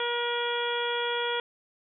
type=harmonic tone; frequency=477.3 Hz; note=A#4; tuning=41 cents sharp; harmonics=1 / 2 / 3 / 4 / 5 / 6 / 7; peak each=-31 / -33 / -34 / -38 / -39 / -42 / -33 dBFS; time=0-1.4 s; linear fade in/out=2 ms; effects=none